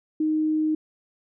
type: tone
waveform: sine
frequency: 310.5 Hz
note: D#4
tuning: 3 cents flat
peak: -20 dBFS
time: 0.2-0.75 s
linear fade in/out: 5 ms
effects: none

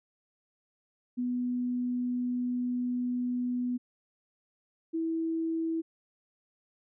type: tone pair in turn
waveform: sine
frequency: 246.9 / 326.3 Hz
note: B3 / E4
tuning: 0 / -18 cents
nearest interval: perfect fourth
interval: 482 cents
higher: second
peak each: -28 dBFS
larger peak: neither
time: 1.17-3.78 / 4.93-5.82 s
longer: first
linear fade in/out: 20 ms
effects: none

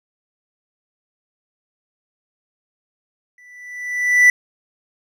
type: tone with exponential growth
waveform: triangle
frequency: 1975.5 Hz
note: B6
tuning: in tune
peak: -4 dBFS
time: 3.38-4.3 s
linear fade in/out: 2 ms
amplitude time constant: 200 ms
effects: none

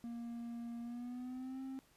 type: tone with pitch glide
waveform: triangle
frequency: 234.9 to 265.2 Hz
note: A#3 to C4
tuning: +13 to +23 cents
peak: -40 dBFS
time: 0.04-1.79 s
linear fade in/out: 0 ms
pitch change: +210 cents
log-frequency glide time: 0.81-1.62 s
effects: pink hiss -69 dBFS RMS until 1.96 s + resampled to 32000 Hz

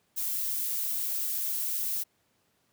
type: noise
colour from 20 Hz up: violet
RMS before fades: -31 dBFS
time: 0.16-2.04 s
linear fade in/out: 20 ms
effects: pink hiss -71 dBFS RMS until 2.72 s + high-pass 100 Hz 12 dB/octave

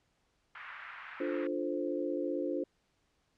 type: band-pass noise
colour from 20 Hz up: pink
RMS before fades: -47 dBFS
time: 0.55-1.47 s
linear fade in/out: 2 ms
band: 1200 to 2100 Hz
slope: 24 dB/octave
type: chord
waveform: sine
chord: D minor seventh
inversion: none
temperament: equal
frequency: 293.7 / 349.2 / 440 / 523.3 Hz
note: D4 / F4 / A4 / C5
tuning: 0 / 0 / 0 / 0 cents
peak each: -36 / -36 / -41 / -37 dBFS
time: 1.2-2.64 s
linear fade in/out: 5 ms
effects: pink hiss -75 dBFS RMS until 3.37 s + low-pass 7000 Hz 12 dB/octave

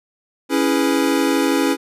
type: chord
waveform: square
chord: C# minor seventh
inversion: none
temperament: equal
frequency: 277.2 / 329.6 / 415.3 / 493.9 Hz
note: C#4 / E4 / G#4 / B4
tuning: 0 / 0 / 0 / 0 cents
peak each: -19 / -21 / -24 / -25 dBFS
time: 0.49-1.77 s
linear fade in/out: 50 ms
effects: resampled to 32000 Hz

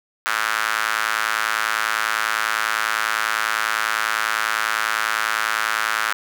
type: tone with high-pass filter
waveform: square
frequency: 55 Hz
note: A1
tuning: in tune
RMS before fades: -22 dBFS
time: 0.26-6.13 s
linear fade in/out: 0 ms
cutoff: 1400 Hz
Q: 3.1
effects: none

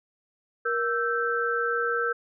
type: tone cluster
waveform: sine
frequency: 471.7 / 1330 / 1556 Hz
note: A#4 / E6 / G6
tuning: +20 / +15 / -13 cents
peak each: -28 dBFS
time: 0.65-2.13 s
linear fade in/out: 10 ms
effects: none

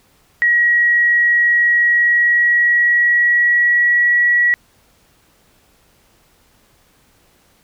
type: tone with pitch glide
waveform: sine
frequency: 1907 to 1928 Hz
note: A#6 to B6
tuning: +39 to -42 cents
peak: -10 dBFS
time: 0.42-4.54 s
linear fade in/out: 0 ms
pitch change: +19 cents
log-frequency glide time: 1.83-4.22 s
effects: pink hiss -55 dBFS RMS until 7.63 s

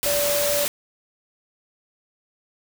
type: tone in noise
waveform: sine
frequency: 579 Hz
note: D5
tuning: 25 cents flat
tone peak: -22 dBFS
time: 0.06-0.65 s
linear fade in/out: 0 ms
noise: white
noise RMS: -24 dBFS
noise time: 0.03-0.68 s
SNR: -1 dB
effects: none

